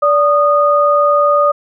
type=tone pair together; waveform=sine; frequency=581 / 1231.1 Hz; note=D5 / D#6; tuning=-19 / -19 cents; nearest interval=octave + minor second; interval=1300 cents; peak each=-11 dBFS; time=0.02-1.52 s; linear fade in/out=10 ms; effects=none